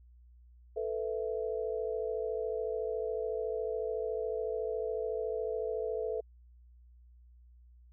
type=chord; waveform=sine; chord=A suspended second; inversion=none; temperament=equal; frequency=440 / 493.9 / 659.3 Hz; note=A4 / B4 / E5; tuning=0 / 0 / 0 cents; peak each=-34 / -37 / -40 dBFS; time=0.76-6.21 s; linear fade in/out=10 ms; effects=added 60 Hz sine -55 dBFS peak until 7.92 s